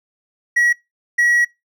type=tone bursts at uneven times; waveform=triangle; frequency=1918 Hz; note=A#6; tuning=49 cents sharp; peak=-10 dBFS; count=2; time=0.56-0.73 / 1.18-1.45 s; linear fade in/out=10 ms; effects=noise-tail reverb RT60 0.2 s tail -24 dB re dry